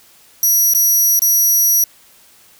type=tone with dropouts; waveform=10% pulse; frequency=5800 Hz; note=F#8; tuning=35 cents flat; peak=-5 dBFS; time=0.43-1.84 s; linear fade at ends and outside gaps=2 ms; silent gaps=0.737-0.748 / 1.193-1.219 s; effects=white hiss -48 dBFS RMS until 2.59 s